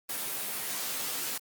white noise with comb filter, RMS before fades -34 dBFS, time 0.09-1.38 s, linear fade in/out 5 ms, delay 14 ms, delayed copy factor +0.95, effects high-pass 150 Hz 12 dB/octave + Opus 24 kbps

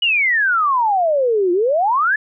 sine exponential two-way sweep, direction down then up, 2960 to 342.2 to 1761 Hz, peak -13 dBFS, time 0.02-2.16 s, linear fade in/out 5 ms, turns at 1.52 s, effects none

